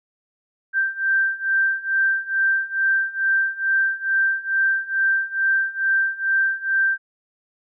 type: beating tone pair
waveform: sine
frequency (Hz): 1568 / 1570.3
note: G6 / G6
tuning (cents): 0 / +3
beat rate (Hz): 2.3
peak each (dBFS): -22 / -20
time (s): 0.73-6.98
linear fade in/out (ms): 50
effects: none